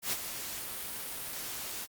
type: noise with ADSR envelope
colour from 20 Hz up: white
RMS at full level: -30 dBFS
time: 0.02-1.87 s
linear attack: 100 ms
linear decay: 33 ms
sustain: -9 dB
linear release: 38 ms
effects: Opus 48 kbps